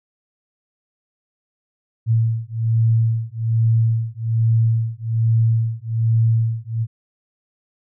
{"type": "beating tone pair", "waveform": "sine", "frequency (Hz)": [112.9, 114.1], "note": ["A2", "A#2"], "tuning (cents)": [45, -37], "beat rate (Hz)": 1.2, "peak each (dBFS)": -18, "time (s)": [2.06, 6.87], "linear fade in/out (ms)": 50, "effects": []}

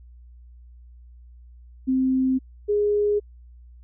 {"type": "tone pair in turn", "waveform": "sine", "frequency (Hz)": [260.8, 414], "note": ["C4", "G#4"], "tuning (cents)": [-5, -5], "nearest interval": "minor sixth", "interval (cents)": 800, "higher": "second", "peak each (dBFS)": -18, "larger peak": "neither", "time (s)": [[1.87, 2.39], [2.68, 3.2]], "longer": "neither", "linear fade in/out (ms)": 20, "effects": ["added 60 Hz sine -44 dBFS peak until 3.83 s"]}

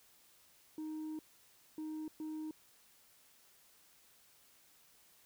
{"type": "tone bursts at uneven times", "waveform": "sine", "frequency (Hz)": 311.1, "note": "D#4", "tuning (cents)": 0, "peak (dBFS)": -37, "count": 3, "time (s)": [[0.78, 1.19], [1.78, 2.08], [2.2, 2.51]], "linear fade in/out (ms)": 2, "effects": ["tanh soft clip ceiling -39 dBFS", "white hiss -66 dBFS RMS until 5.25 s"]}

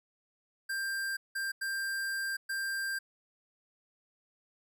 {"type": "tone bursts at uneven times", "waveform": "square", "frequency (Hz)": 1586, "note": "G6", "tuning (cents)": 20, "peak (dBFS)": -33, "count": 4, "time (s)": [[0.69, 1.17], [1.35, 1.52], [1.61, 2.37], [2.49, 2.99]], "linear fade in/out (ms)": 10, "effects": []}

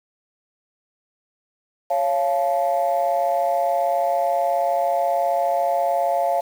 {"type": "chord", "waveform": "sine", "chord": "Db augmented", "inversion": "none", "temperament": "just", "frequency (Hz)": [554.4, 693, 866.2], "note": ["Db5", "F5", "A5"], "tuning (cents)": [0, -14, -27], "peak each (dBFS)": [-22, -19, -25], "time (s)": [1.9, 6.41], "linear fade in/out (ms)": 10, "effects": ["tanh soft clip ceiling -11 dBFS", "7-bit"]}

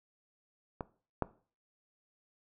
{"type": "clicks", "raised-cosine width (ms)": 1, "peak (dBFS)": [-22, -15], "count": 2, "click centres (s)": [0.808, 1.223], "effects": ["noise-tail reverb RT60 0.4 s tail -18 dB re dry"]}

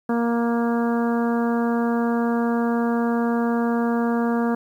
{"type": "harmonic tone", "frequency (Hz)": 234.5, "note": "A#3", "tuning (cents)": 11, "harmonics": [1, 2, 3, 4, 5, 6, 7], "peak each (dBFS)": [-20, -26, -30, -32, -34, -36, -37], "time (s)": [0.09, 4.55], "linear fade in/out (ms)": 5, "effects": ["9-bit"]}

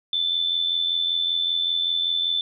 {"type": "tone with amplitude modulation", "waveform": "sine", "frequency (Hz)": 3520, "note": "A7", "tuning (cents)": 0, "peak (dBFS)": -18, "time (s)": [0.13, 2.41], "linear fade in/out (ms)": 2, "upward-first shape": "sine", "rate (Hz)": 85.2, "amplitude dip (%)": 55, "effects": []}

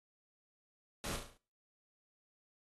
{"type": "noise with echo", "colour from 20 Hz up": "pink", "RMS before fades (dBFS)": -41, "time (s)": [1.04, 1.16], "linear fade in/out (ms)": 0, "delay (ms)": 35, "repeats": 6, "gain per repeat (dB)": -5, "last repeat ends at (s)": 1.37, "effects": ["noise-tail reverb RT60 0.4 s tail -21 dB re dry", "AAC 32 kbps"]}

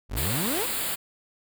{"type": "exponential sweep", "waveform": "30% pulse", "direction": "up", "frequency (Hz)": [41.39, 554.4], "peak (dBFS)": -25, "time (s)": [0.09, 0.67], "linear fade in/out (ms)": 50}
{"type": "band-stop noise", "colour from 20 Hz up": "white", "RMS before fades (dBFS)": -29, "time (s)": [0.16, 0.96], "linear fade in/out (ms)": 20, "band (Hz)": [4800, 7100], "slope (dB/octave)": 96}
{"effects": []}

